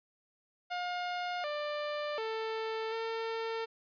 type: tone with pitch steps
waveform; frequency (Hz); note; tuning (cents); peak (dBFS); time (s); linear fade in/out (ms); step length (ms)
sawtooth; 713 / 593 / 443.9 / 451.9; F5 / D5 / A4 / A4; +36 / +17 / +15 / +46; -30; 0.7-3.66; 20; 740
effects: resampled to 11025 Hz

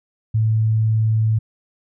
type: tone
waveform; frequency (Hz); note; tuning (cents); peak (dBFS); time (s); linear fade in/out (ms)
sine; 110.2; A2; +3; -14; 0.34-1.39; 10
effects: none

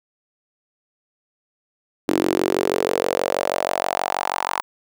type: tone with high-pass filter sweep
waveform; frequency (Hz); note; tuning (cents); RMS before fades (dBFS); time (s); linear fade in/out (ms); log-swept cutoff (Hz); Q
sawtooth; 46.25; F#1; 0; -22; 2.08-4.62; 0; 310 to 960; 3.9
effects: none

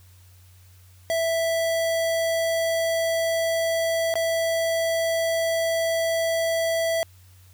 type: tone with dropouts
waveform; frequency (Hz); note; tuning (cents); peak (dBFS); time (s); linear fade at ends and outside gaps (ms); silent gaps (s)
square; 659.3; E5; 0; -22; 1.1-7.03; 0; 4.14-4.155
effects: added 91 Hz sine -49 dBFS peak until 7.53 s + white hiss -58 dBFS RMS until 7.53 s

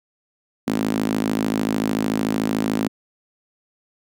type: tone with high-pass filter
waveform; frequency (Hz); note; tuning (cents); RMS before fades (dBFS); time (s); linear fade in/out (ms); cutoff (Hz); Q
sawtooth; 53.5; A1; -48; -22; 0.67-2.88; 10; 240; 3.8
effects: none

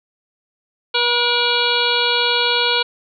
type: harmonic tone with a mistuned harmonic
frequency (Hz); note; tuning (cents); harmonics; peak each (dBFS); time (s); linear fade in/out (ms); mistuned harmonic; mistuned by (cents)
481.3; B4; -45; 1 / 2 / 3 / 5 / 6 / 7 / 8 / 9; -23 / -23 / -23 / -23 / -23 / -23 / -23 / -23; 0.94-2.83; 10; 5; -38
effects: none

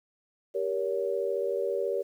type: chord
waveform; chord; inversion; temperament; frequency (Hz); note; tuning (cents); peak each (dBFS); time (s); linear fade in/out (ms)
sine; G diminished; none; just; 392 / 470.4 / 564.5; G4 / Bb4 / Db5; 0 / +16 / +31; -31; 0.54-2.03; 20
effects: 10-bit

